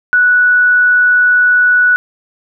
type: tone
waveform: sine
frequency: 1475 Hz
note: F#6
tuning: 6 cents flat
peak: -6 dBFS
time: 0.13-1.96 s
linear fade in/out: 0 ms
effects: none